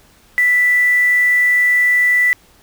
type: tone with quantisation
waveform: sine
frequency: 1975.5 Hz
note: B6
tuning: in tune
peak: -10 dBFS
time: 0.38-2.33 s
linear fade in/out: 0 ms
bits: 5
effects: pink hiss -50 dBFS RMS until 2.62 s